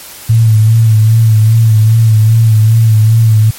sine tone with vibrato, 111.1 Hz, A2, 17 cents sharp, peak -3 dBFS, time 0.29-3.51 s, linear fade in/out 10 ms, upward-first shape sine, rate 2.5 Hz, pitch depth 46 cents each way, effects white hiss -30 dBFS RMS until 3.58 s + MP3 64 kbps

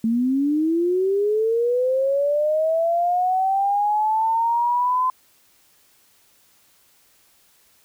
sine linear sweep, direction up, 220 to 1027 Hz, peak -17 dBFS, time 0.04-5.1 s, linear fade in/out 2 ms, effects white hiss -58 dBFS RMS until 7.84 s

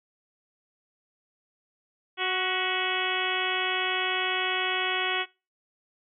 harmonic tone with a mistuned harmonic, 370 Hz, F#4, in tune, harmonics 1 / 2 / 3 / 4 / 5 / 6 / 7 / 8 / 9, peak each -34 / -34 / -34 / -34 / -34 / -34 / -34 / -34 / -34 dBFS, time 2.17-5.26 s, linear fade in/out 50 ms, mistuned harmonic 5, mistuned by +50 cents, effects noise-tail reverb RT60 0.3 s tail -24 dB re dry

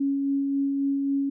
sine tone with tremolo, 277.2 Hz, C#4, in tune, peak -21 dBFS, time 0-1.3 s, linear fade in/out 10 ms, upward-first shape sine, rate 3.7 Hz, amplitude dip 25%, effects none

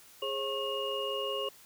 sine tone cluster, 414.4 / 540 / 1090 / 2854 Hz, G#4 / C#5 / C#6 / F7, -4 / -45 / -29 / +37 cents, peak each -37 / -36 / -39 / -36 dBFS, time 0.22-1.49 s, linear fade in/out 5 ms, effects white hiss -56 dBFS RMS until 1.65 s

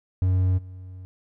triangle tone with level steps, 92.5 Hz, F#2, in tune, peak -16 / -35 dBFS, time 0.22-1.05 s, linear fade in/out 0 ms, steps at 0.57 s, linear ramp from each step 20 ms, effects none

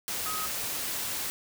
sine tone in noise, 1264 Hz, D#6, 27 cents sharp, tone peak -34 dBFS, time 0.26-0.46 s, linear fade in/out 0 ms, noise white, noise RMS -33 dBFS, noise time 0.08-1.3 s, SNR -4 dB, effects none

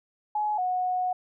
sine tone pair in turn, 844 / 732.2 Hz, G#5 / F#5, +28 / -18 cents, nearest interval major second, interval 246 cents, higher first, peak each -24 dBFS, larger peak neither, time 0.35-0.58 / 0.58-1.13 s, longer second, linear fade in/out 5 ms, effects none

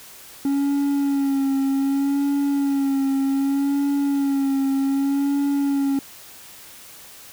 triangle tone with vibrato, 276.8 Hz, C#4, 2 cents flat, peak -16 dBFS, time 0.45-5.99 s, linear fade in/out 2 ms, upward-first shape sine, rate 0.65 Hz, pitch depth 34 cents each way, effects white hiss -43 dBFS RMS until 7.32 s

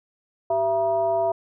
sine tone with frequency modulation, 670 Hz, E5, 28 cents sharp, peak -19 dBFS, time 0.5-1.32 s, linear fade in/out 5 ms, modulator 282 Hz, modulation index 0.68, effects none

